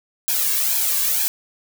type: noise with flanger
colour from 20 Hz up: blue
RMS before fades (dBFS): -20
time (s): 0.28-1.28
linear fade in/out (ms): 0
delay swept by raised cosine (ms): 1.2 to 1.83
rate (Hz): 2.1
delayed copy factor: +0.85
effects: none